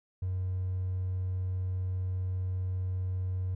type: tone with hard clipping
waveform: triangle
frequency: 92.5 Hz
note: F#2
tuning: in tune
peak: -30 dBFS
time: 0.22-3.55 s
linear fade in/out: 5 ms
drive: 4 dB
effects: none